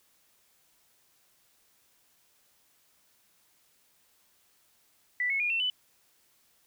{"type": "tone with pitch steps", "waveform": "sine", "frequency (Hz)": [1975.5, 2192, 2432, 2699, 2994], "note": ["B6", "C#7", "D#7", "E7", "F#7"], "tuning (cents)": [0, -20, -40, 40, 20], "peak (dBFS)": -26, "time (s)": [5.2, 5.7], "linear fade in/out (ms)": 2, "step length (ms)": 100, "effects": ["white hiss -67 dBFS RMS until 6.66 s"]}